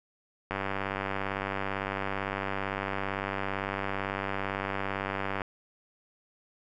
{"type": "click train", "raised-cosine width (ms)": 0.5, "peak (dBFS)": -16, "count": 481, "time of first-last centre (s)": [0.51, 5.418], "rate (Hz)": 97.8, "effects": []}